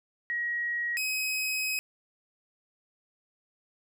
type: tone pair in turn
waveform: sine / sawtooth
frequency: 1900 / 2536 Hz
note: A#6 / D#7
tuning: +33 / +32 cents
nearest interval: perfect fourth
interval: 499 cents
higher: second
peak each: -28 / -25 dBFS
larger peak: second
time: 0.3-0.97 / 0.97-1.79 s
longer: second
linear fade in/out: 0 ms
effects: none